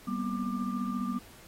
sine tone cluster, 194.1 / 239.7 / 254.3 / 1191 Hz, G3 / A#3 / C4 / D6, -17 / +48 / -49 / +24 cents, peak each -34 / -33 / -39 / -38 dBFS, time 0.07-1.19 s, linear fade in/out 10 ms, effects pink hiss -54 dBFS RMS until 1.47 s + AAC 48 kbps

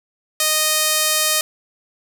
sawtooth tone with band-pass filter, 620 Hz, D#5, 6 cents flat, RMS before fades -18 dBFS, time 0.4-1.41 s, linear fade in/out 2 ms, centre 10000 Hz, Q 0.58, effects none

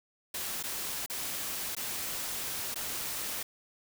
white noise with dropouts, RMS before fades -36 dBFS, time 0.34-3.43 s, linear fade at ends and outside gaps 5 ms, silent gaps 0.628-0.636 / 1.062-1.098 / 1.751-1.766 / 2.744-2.757 s, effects none

